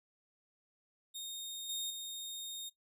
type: tone with level steps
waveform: sawtooth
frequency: 3694 Hz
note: A#7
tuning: 16 cents flat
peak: -38 / -33 / -38 dBFS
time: 1.14-2.7 s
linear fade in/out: 20 ms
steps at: 1.69 / 1.9 s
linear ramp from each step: 5 ms
effects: noise-tail reverb RT60 0.1 s tail -17 dB re dry